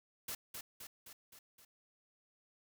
white noise with echo, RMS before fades -42 dBFS, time 0.28-0.35 s, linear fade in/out 5 ms, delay 260 ms, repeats 5, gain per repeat -4 dB, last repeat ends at 1.65 s, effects none

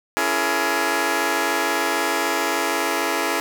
10% pulse chord, A# half-diminished seventh, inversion first, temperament just, 279.7 / 335.6 / 419.5 / 466.2 Hz, C#4 / E4 / G#4 / A#4, +16 / +31 / +17 / 0 cents, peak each -19 / -16 / -17 / -19 dBFS, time 0.17-3.4 s, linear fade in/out 0 ms, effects none

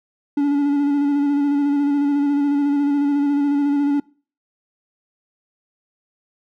triangle tone with vibrato, 285.8 Hz, D4, 47 cents flat, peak -13 dBFS, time 0.37-4 s, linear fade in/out 5 ms, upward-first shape square, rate 14 Hz, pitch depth 22 cents each way, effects noise-tail reverb RT60 0.4 s tail -23 dB re dry

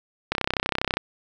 click train, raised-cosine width 0.3 ms, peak -6 dBFS, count 22, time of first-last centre 0.32-0.97 s, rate 32.3 Hz, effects none

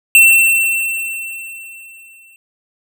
square tone with exponential decay, 2697 Hz, E7, 39 cents sharp, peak -4 dBFS, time 0.15-2.36 s, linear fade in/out 1 ms, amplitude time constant 480 ms, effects none

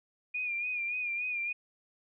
sine tone with vibrato, 2434 Hz, D#7, 39 cents flat, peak -31 dBFS, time 0.34-1.53 s, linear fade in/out 10 ms, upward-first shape sine, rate 3.5 Hz, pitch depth 52 cents each way, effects none

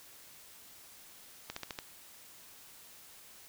slowing click train, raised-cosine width 0.2 ms, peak -21 dBFS, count 5, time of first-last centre 1.5-1.788 s, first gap 64 ms, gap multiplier 1.08, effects white hiss -55 dBFS RMS until 3.48 s

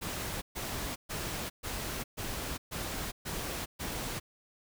pink noise bursts, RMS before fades -37 dBFS, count 8, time 0.01-4.2 s, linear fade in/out 20 ms, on 410 ms, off 130 ms, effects none

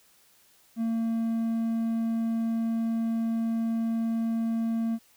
triangle tone, 227.4 Hz, A#3, 43 cents flat, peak -23 dBFS, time 0.76-4.99 s, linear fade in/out 50 ms, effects white hiss -61 dBFS RMS until 5.16 s

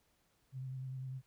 sine tone with vibrato, 130.81 Hz, C3, in tune, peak -40 dBFS, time 0.52-1.22 s, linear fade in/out 50 ms, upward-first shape square, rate 10 Hz, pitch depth 20 cents each way, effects pink hiss -75 dBFS RMS until 1.26 s

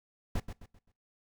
brown noise with echo, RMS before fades -31 dBFS, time 0.35-0.4 s, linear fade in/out 5 ms, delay 130 ms, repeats 4, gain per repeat -9 dB, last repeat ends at 0.92 s, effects noise-tail reverb RT60 0.3 s tail -22 dB re dry

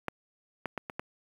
clicks, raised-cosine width 0.5 ms, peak -15 / -17 / -18 / -22 / -18 dBFS, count 5, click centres 0.083 / 0.657 / 0.777 / 0.898 / 0.995 s, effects high-pass 100 Hz 12 dB/octave + 8-bit

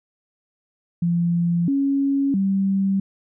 sine tone with pitch steps, 171.6 / 276.7 / 194.5 Hz, F3 / C#4 / G3, -30 / -3 / -13 cents, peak -17 dBFS, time 1.02-3 s, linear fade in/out 5 ms, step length 660 ms, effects none

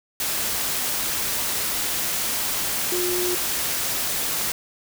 sine tone in noise, 357.5 Hz, F4, 41 cents sharp, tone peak -24 dBFS, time 2.92-3.35 s, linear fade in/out 2 ms, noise white, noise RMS -25 dBFS, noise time 0.2-4.52 s, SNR -2 dB, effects none

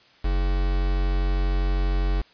triangle tone with quantisation, 46.25 Hz, F#1, in tune, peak -18 dBFS, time 0.24-2.22 s, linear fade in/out 10 ms, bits 5, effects white hiss -55 dBFS RMS until 2.33 s + resampled to 11025 Hz

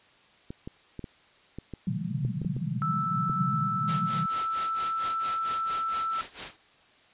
clicks, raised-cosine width 3 ms, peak -24 dBFS, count 11, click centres 0.505 / 0.675 / 0.993 / 1.042 / 1.586 / 1.737 / 2.25 / 2.417 / 2.448 / 2.566 / 3.297 s
pink band-pass noise, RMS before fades -31 dBFS, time 1.87-4.26 s, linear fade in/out 2 ms, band 120 to 210 Hz, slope 96 dB/octave
sine tone with pitch glide, 1318.5 to 1326.9 Hz, E6 to E6, 0 to +11 cents, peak -27 dBFS, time 2.82-6.21 s, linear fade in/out 0 ms, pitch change +11 cents, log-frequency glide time 4.05-5.15 s
white noise with tremolo, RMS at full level -34 dBFS, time 3.87-6.57 s, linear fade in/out 20 ms, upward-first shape sine, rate 4.4 Hz, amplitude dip 90%
effects white hiss -59 dBFS RMS until 7.13 s + resampled to 8000 Hz

